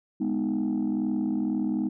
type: chord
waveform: sine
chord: G# minor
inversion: none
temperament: just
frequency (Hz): 207.7 / 249.2 / 311.5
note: G#3 / B3 / D#4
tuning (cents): 0 / +16 / +2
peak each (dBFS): -27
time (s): 0.2-1.89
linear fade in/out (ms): 10
effects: tanh soft clip ceiling -20 dBFS